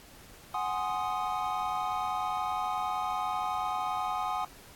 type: chord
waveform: triangle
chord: Ab dominant seventh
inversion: third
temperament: equal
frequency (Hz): 740 / 830.6 / 1046.5 / 1244.5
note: Gb5 / Ab5 / C6 / Eb6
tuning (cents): 0 / 0 / 0 / 0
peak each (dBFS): -32 / -33 / -35 / -33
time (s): 0.54-4.45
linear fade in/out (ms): 5
effects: pink hiss -53 dBFS RMS until 4.75 s + AAC 64 kbps